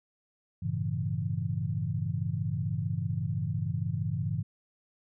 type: chord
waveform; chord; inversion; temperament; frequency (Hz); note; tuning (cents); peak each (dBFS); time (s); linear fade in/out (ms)
sine; G diminished seventh; none; equal with one note detuned; 98 / 113.62 / 138.59 / 164.81; G2 / Bb2 / Db3 / Fb3; 0 / -44 / 0 / 0; -34; 0.62-4.43; 10
effects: none